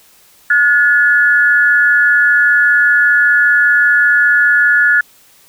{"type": "tone pair together", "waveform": "sine", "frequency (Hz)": [1442, 1716.9], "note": ["F#6", "A6"], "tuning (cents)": [-45, -43], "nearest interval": "minor third", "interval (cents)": 302, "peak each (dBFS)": -10, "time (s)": [0.5, 5.01], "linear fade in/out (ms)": 5, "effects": ["white hiss -47 dBFS RMS until 5.48 s"]}